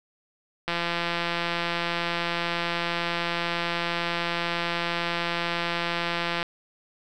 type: click train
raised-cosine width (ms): 0.3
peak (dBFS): -11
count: 984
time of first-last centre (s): 0.68-6.429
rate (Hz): 171
effects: none